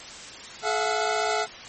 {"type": "tone cluster", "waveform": "25% pulse", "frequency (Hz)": [429, 672, 727], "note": ["A4", "E5", "F#5"], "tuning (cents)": [-44, 33, -31], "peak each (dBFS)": -24, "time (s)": [0.62, 1.47], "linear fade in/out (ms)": 50, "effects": ["white hiss -40 dBFS RMS until 1.68 s", "MP3 32 kbps"]}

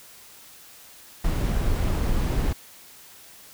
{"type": "noise", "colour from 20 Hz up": "brown", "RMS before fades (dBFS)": -23, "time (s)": [1.24, 2.53], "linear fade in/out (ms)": 5, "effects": ["white hiss -48 dBFS RMS until 3.53 s"]}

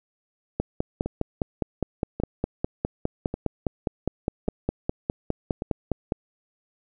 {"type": "two click trains", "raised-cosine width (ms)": 2, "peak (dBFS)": [-10, -15], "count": [28, 5], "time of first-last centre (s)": [[0.6, 6.121], [1.06, 5.621]], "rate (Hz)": [4.89, 0.877], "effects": []}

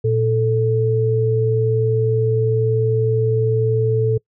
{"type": "tone pair together", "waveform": "sine", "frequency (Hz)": [116.4, 439.5], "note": ["A#2", "A4"], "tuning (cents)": [-2, -2], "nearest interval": "octave + major seventh", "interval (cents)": 2300, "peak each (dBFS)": [-17, -17], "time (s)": [0.04, 4.18], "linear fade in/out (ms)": 10, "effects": ["noise-tail reverb RT60 0.1 s tail -25 dB re dry"]}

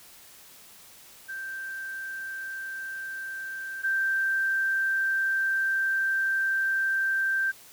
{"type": "tone pair in turn", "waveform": "sine", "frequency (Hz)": [1568, 1568], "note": ["G6", "G6"], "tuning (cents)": [0, 0], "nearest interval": "unison", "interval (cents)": 0, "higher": "neither", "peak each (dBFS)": [-33, -23], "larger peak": "second", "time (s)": [[1.28, 3.83], [3.83, 7.52]], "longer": "second", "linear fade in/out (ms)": 20, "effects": ["white hiss -51 dBFS RMS until 7.72 s"]}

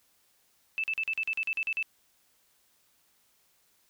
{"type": "tone bursts", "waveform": "sine", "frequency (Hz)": 2637, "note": "E7", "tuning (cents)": 0, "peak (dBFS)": -27, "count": 11, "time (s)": [0.78, 1.827], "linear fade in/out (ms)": 0, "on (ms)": 57, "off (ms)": 42, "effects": ["white hiss -68 dBFS RMS until 3.89 s"]}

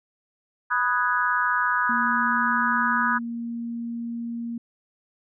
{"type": "chord", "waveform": "sine", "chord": "G# minor seventh", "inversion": "first", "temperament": "equal", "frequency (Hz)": [987.8, 1244.5, 1480, 1661.2], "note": ["B5", "D#6", "F#6", "G#6"], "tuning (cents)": [0, 0, 0, 0], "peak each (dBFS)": [-26, -25, -25, -27], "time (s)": [0.7, 3.19], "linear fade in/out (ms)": 20}
{"type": "tone", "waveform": "sine", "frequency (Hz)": 233.9, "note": "A#3", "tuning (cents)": 6, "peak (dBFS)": -28, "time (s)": [1.89, 4.58], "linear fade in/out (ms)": 5}
{"effects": []}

